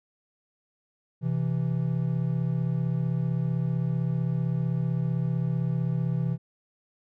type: tone pair together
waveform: triangle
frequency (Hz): 129.89 / 165.5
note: C3 / E3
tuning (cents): -12 / +7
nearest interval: major third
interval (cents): 419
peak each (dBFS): -25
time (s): 1.21-6.38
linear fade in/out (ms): 50
effects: none